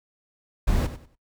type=noise with echo; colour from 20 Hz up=brown; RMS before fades=-21 dBFS; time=0.67-0.87 s; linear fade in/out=10 ms; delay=95 ms; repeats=3; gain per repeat=-12 dB; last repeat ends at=1.155 s; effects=noise-tail reverb RT60 0.1 s tail -17 dB re dry